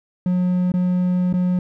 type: tone with dropouts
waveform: triangle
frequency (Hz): 180.6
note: F#3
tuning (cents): -42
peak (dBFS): -14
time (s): 0.26-1.59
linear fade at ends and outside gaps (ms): 2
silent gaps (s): 0.719-0.739 / 1.328-1.338
effects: none